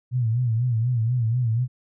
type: tone with vibrato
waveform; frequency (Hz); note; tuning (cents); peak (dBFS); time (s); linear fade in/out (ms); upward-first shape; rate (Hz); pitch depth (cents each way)
sine; 118.4; A#2; +27; -19; 0.11-1.68; 50; sine; 4.1; 120
effects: none